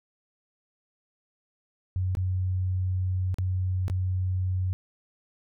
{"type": "tone with dropouts", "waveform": "sine", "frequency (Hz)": 92.5, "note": "F#2", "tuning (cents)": 0, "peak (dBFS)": -24, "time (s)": [1.96, 4.73], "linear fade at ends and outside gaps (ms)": 0, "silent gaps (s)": [[2.151, 2.171], [3.343, 3.385], [3.881, 3.899]], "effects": []}